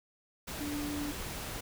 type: tone in noise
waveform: sine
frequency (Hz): 292.2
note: D4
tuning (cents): -9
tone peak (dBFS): -35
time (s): 0.6-1.12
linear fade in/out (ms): 10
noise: pink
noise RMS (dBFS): -40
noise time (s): 0.47-1.61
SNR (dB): +2
effects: none